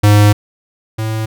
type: tone pair in turn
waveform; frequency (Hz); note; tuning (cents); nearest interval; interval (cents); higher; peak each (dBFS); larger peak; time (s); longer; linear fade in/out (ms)
square; 103.83 / 110.13; G#2 / A2; 0 / +2; minor second; 102; second; -6 / -17; first; 0.03-0.33 / 0.98-1.26; first; 10
effects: none